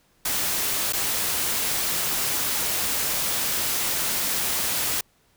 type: noise with dropouts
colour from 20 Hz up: white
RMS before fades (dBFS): -25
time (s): 0.25-5.01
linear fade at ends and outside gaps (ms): 5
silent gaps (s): 0.925-0.932
effects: pink hiss -63 dBFS RMS until 5.36 s